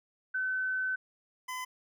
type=tone pair in turn; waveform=sine / 25% pulse; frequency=1520 / 1014.5 Hz; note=F#6 / B5; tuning=+46 / +46 cents; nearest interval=perfect fifth; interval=700 cents; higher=first; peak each=-29 / -32 dBFS; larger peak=first; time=0.34-0.96 / 1.48-1.65 s; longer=first; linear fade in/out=10 ms; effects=none